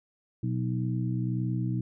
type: harmonic tone with a mistuned harmonic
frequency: 61.74 Hz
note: B1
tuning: in tune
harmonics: 2 / 3 / 4 / 5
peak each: -28 / -33 / -39 / -36 dBFS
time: 0.43-1.81 s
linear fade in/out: 5 ms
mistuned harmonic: 5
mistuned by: +40 cents
effects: none